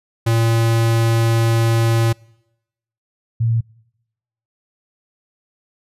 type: tone pair in turn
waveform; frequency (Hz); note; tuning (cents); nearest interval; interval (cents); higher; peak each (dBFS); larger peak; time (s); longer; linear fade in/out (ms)
square / sine; 114.6 / 114.6; A#2 / A#2; -29 / -29; unison; 0; neither; -14; neither; 0.26-2.13 / 3.4-3.61; first; 10
effects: noise-tail reverb RT60 0.9 s tail -26 dB re dry + resampled to 32000 Hz